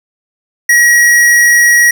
square tone, 1907 Hz, A#6, 39 cents sharp, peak -5 dBFS, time 0.69-1.91 s, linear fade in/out 5 ms, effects none

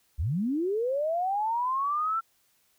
sine linear sweep, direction up, 58.27 to 1356 Hz, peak -25 dBFS, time 0.18-2.21 s, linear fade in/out 20 ms, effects white hiss -68 dBFS RMS until 2.78 s

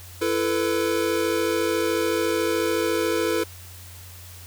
square chord, E suspended fourth, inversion none, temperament equal with one note detuned, 335.4 / 440 / 493.9 Hz, E4 / A4 / B4, +30 / 0 / 0 cents, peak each -26 / -26 / -27 dBFS, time 0.21-3.44 s, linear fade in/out 10 ms, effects added 89 Hz sine -42 dBFS peak until 4.46 s + white hiss -45 dBFS RMS until 4.46 s

